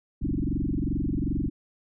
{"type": "tone with frequency modulation", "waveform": "sine", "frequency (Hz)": 164.81, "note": "E3", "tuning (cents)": 0, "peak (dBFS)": -24, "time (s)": [0.21, 1.5], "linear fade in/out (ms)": 20, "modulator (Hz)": 22.6, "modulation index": 6.6, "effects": []}